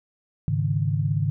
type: chord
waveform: sine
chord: Ab suspended fourth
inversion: none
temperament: just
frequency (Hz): 103.83 / 138.43 / 155.74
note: Ab2 / Db3 / Eb3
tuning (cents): 0 / -2 / +2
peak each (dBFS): -25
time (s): 0.48-1.3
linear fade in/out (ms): 0
effects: none